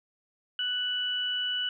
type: tone pair together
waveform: sine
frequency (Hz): 1489 / 2960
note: F#6 / F#7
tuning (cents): +11 / 0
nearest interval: octave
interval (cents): 1189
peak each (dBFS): -35 / -28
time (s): 0.59-1.69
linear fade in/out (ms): 2
effects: none